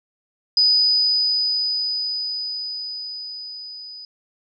sine tone with level ramp, 4978 Hz, D#8, in tune, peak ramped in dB -12 to -35 dBFS, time 0.57-4.05 s, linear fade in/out 2 ms, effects none

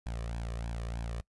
sawtooth tone with flanger, 57.5 Hz, A#1, 23 cents flat, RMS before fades -37 dBFS, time 0.06-1.21 s, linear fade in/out 0 ms, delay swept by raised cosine 1.2 to 1.72 ms, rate 3.2 Hz, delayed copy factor +0.7, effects noise-tail reverb RT60 0.1 s tail -22 dB re dry + resampled to 24000 Hz

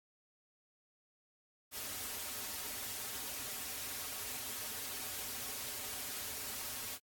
white noise with comb filter, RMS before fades -42 dBFS, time 1.71-6.99 s, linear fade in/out 50 ms, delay 5.9 ms, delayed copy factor -1, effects AAC 64 kbps

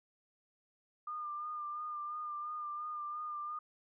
sine tone with vibrato, 1205 Hz, D6, 44 cents sharp, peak -38 dBFS, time 1.07-3.59 s, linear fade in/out 5 ms, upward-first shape sine, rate 2.9 Hz, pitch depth 30 cents each way, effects none

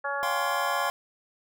harmonic tone, 281 Hz, C#4, 24 cents sharp, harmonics 2 / 3 / 4 / 5 / 6, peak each -34 / -34 / -34 / -34 / -34 dBFS, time 0.04-0.9 s, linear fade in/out 10 ms
square chord, F suspended second, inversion none, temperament equal, 698.5 / 784 / 1046.5 Hz, F5 / G5 / C6, 0 / 0 / 0 cents, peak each -34 / -36 / -31 dBFS, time 0.23-0.9 s, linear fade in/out 0 ms
effects none

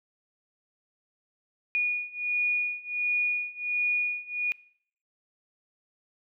sine beating tone pair, 2450 / 2451.4 Hz, D#7 / D#7, -27 / -26 cents, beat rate 1.4 Hz, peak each -29 / -28 dBFS, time 1.75-4.52 s, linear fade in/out 0 ms, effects noise-tail reverb RT60 0.6 s tail -23 dB re dry

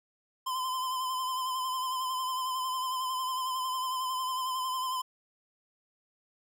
square tone with vibrato, 1028 Hz, C6, 31 cents flat, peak -31 dBFS, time 0.46-5.02 s, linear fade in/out 10 ms, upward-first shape sine, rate 11 Hz, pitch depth 36 cents each way, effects none

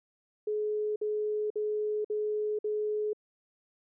sine tone bursts, 423.7 Hz, G#4, 35 cents sharp, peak -28 dBFS, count 5, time 0.47-3.132 s, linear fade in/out 5 ms, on 490 ms, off 53 ms, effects none

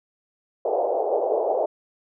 white band-pass noise, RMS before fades -23 dBFS, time 0.65-1.66 s, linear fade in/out 5 ms, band 400 to 740 Hz, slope 48 dB/octave, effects none

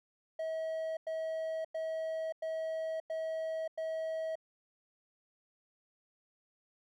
triangle tone bursts, 642 Hz, E5, 46 cents flat, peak -32 dBFS, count 6, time 0.39-4.355 s, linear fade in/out 5 ms, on 580 ms, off 97 ms, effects none

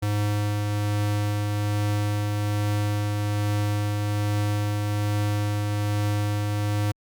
square tone with tremolo, 103.83 Hz, G#2, in tune, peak -22 dBFS, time 0.02-6.92 s, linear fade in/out 10 ms, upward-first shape triangle, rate 1.2 Hz, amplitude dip 25%, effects Opus 48 kbps

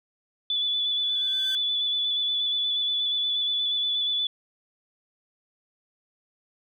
sine tone with vibrato, 3461 Hz, A7, 29 cents flat, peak -23 dBFS, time 0.5-4.27 s, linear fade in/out 2 ms, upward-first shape square, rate 8.4 Hz, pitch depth 14 cents each way
sawtooth tone with exponential growth, 1549 Hz, G6, 21 cents flat, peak -30 dBFS, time 0.86-1.55 s, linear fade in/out 0 ms, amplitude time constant 150 ms
effects none

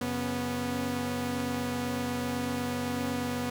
sawtooth tone cluster, 91.5 / 137.5 / 245.2 / 273.2 Hz, F#2 / C#3 / B3 / C#4, -19 / -14 / -12 / -25 cents, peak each -36 / -36 / -27 / -35 dBFS, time 0.01-3.5 s, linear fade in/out 5 ms, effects none

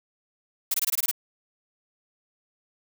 blue noise bursts, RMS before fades -24 dBFS, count 8, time 0.71-1.113 s, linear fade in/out 5 ms, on 32 ms, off 21 ms, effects none

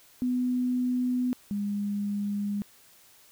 sine tone pair in turn, 249.8 / 203.7 Hz, B3 / G#3, +20 / -33 cents, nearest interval major third, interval 353 cents, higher first, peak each -24 / -27 dBFS, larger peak first, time 0.22-1.33 / 1.51-2.62 s, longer neither, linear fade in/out 0 ms, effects white hiss -57 dBFS RMS until 3.31 s

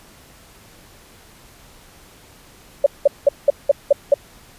sine tone bursts, 567 Hz, C#5, 39 cents sharp, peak -7 dBFS, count 7, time 2.84-4.141 s, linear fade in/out 5 ms, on 23 ms, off 190 ms, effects pink hiss -47 dBFS RMS until 4.58 s + resampled to 32000 Hz

